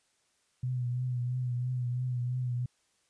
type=tone with vibrato; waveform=sine; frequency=124.5 Hz; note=B2; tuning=14 cents sharp; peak=-29 dBFS; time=0.63-2.66 s; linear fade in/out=5 ms; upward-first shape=triangle; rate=3 Hz; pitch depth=46 cents each way; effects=white hiss -72 dBFS RMS until 3.09 s + resampled to 22050 Hz